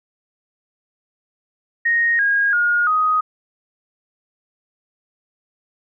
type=tone with pitch steps; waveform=sine; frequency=1864.7 / 1632.7 / 1429.6 / 1251.7 Hz; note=A#6 / G#6 / F6 / D#6; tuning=0 / -30 / +40 / +10 cents; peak=-14 dBFS; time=1.85-3.21 s; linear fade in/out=10 ms; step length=340 ms; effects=none